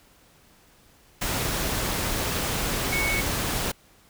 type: tone in noise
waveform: sine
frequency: 2217 Hz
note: C#7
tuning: in tune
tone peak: -25 dBFS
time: 2.92-3.21 s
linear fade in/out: 10 ms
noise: pink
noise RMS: -27 dBFS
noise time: 1.21-3.72 s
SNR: -1 dB
effects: pink hiss -57 dBFS RMS until 4.09 s